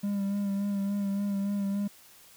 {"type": "tone with vibrato", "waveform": "triangle", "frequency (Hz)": 200, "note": "G3", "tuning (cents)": 35, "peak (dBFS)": -25, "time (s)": [0.03, 1.88], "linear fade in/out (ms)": 10, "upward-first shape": "sine", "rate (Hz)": 3.5, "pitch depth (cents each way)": 27, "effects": ["white hiss -55 dBFS RMS until 2.36 s"]}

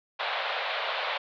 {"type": "band-pass noise", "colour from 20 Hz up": "pink", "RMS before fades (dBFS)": -31, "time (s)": [0.19, 1.18], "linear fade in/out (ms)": 10, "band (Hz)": [530, 4000], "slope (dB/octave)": 48, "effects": []}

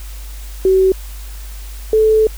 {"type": "tone pair in turn", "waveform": "sine", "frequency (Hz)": [379.1, 436.2], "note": ["F#4", "A4"], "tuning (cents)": [42, -15], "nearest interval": "major second", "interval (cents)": 243, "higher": "second", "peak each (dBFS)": -8, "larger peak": "neither", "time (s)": [[0.65, 0.92], [1.93, 2.27]], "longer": "second", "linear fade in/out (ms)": 2, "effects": ["added 50 Hz sine -27 dBFS peak until 2.37 s", "white hiss -39 dBFS RMS until 2.37 s"]}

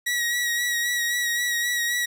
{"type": "tone with vibrato", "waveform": "sawtooth", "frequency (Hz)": 1914, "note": "A#6", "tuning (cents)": 45, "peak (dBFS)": -19, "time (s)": [0.06, 2.06], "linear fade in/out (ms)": 10, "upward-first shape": "sine", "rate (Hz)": 3.8, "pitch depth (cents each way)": 29, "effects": []}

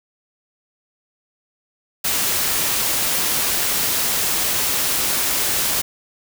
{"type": "noise", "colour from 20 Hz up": "white", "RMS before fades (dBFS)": -20, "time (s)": [2.04, 5.82], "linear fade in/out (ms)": 10, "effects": []}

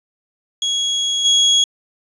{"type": "tone with level steps", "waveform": "35% pulse", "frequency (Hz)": 3322, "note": "G#7", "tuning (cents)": 0, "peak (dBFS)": [-15, -9], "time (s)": [0.62, 1.64], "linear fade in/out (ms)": 2, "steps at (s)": 1.24, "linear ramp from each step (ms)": 20, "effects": ["resampled to 24000 Hz", "8-bit"]}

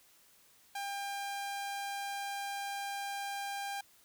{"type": "tone", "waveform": "sawtooth", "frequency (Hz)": 799, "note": "G5", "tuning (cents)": 33, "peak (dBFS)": -33, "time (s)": [0.75, 3.81], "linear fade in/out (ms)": 5, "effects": ["white hiss -64 dBFS RMS until 4.04 s"]}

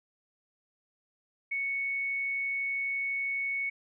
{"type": "tone", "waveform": "sine", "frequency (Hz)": 2217, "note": "C#7", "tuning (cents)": 0, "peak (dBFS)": -29, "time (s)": [1.51, 3.7], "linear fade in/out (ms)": 10, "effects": []}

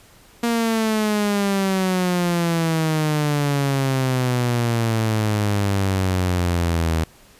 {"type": "exponential sweep", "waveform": "sawtooth", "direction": "down", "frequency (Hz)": [236.1, 79.9], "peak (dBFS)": -14, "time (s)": [0.43, 7.04], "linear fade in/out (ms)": 5, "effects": ["pink hiss -50 dBFS RMS until 7.39 s", "resampled to 32000 Hz"]}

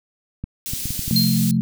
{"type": "clicks", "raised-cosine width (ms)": 5, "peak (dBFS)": -15, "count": 6, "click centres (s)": [0.44, 0.735, 0.856, 0.906, 0.993, 1.08]}
{"type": "band-stop noise", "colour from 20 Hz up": "white", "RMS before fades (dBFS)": -28, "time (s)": [0.66, 1.51], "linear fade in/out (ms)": 0, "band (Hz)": [240, 3600], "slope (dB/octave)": 12}
{"type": "chord", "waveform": "sine", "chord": "F major", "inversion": "second", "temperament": "equal", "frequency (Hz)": [130.81, 174.61, 220], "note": ["C3", "F3", "A3"], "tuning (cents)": [0, 0, 0], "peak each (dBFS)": [-22, -20, -19], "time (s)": [1.11, 1.61], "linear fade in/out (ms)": 0}
{"type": "tone with exponential decay", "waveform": "square", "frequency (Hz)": 4186, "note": "C8", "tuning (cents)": 0, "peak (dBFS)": -15, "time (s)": [1.16, 1.57], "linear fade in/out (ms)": 2, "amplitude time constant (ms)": 89}
{"effects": []}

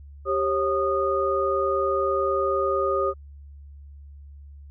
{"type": "tone cluster", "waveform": "sine", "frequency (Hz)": [392.1, 543, 1232], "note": ["G4", "C#5", "D#6"], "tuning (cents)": [0, -36, -17], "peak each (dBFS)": -25, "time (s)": [0.25, 3.14], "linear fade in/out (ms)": 50, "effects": ["added 71 Hz sine -41 dBFS peak until 4.7 s"]}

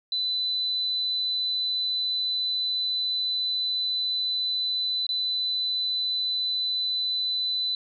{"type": "tone with dropouts", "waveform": "sine", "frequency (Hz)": 4003, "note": "B7", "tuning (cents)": 23, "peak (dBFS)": -24, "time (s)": [0.12, 7.75], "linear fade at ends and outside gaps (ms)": 2, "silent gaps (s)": [5.067, 5.09], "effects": []}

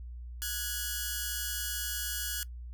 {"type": "tone pair together", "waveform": "5% pulse", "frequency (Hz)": [1464.9, 1664], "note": ["F#6", "G#6"], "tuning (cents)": [-18, 3], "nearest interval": "major second", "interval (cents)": 221, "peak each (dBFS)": -25, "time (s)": [0.42, 2.43], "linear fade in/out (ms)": 0, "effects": ["noise-tail reverb RT60 0.1 s tail -19 dB re dry", "added 60 Hz sine -40 dBFS peak until 2.73 s"]}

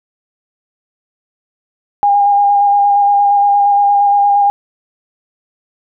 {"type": "tone with vibrato", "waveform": "sine", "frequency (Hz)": 810, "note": "G#5", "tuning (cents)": -43, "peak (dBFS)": -7, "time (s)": [2.03, 4.5], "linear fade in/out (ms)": 0, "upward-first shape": "square", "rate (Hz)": 8.6, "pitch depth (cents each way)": 13, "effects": []}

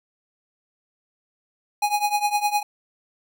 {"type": "tone with tremolo", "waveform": "square", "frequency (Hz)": 829, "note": "G#5", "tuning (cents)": -3, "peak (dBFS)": -17, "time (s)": [1.82, 2.63], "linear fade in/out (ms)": 5, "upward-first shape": "triangle", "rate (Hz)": 9.8, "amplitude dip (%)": 90, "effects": []}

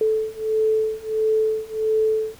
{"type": "beating tone pair", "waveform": "sine", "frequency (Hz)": [436.1, 437.6], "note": ["A4", "A4"], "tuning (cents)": [-15, -9], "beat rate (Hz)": 1.5, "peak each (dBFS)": [-22, -21], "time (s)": [0.01, 2.35], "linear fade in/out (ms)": 2, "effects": ["pink hiss -48 dBFS RMS until 2.39 s"]}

